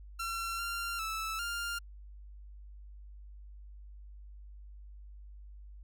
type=tone with pitch steps; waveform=sawtooth; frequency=1359 / 1384 / 1313 / 1400 Hz; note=F6 / F6 / E6 / F6; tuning=-48 / -16 / -7 / +4 cents; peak=-31 dBFS; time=0.19-1.79 s; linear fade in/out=10 ms; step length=400 ms; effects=added 50 Hz sine -47 dBFS peak until 5.83 s